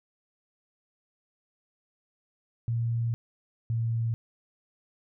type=tone pair in turn; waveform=sine; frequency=116.54 / 114.87 Hz; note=A#2 / A#2; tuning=0 / -25 cents; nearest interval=unison; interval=25 cents; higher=first; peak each=-25 dBFS; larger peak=neither; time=2.68-3.14 / 3.7-4.14 s; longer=first; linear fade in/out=0 ms; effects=none